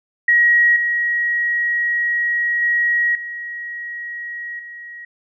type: tone with level steps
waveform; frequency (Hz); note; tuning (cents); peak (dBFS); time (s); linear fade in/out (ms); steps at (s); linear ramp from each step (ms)
sine; 1900; A#6; +33; -10 / -16 / -14 / -26 / -32; 0.28-5.05; 5; 0.76 / 2.62 / 3.15 / 4.59; 2
effects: none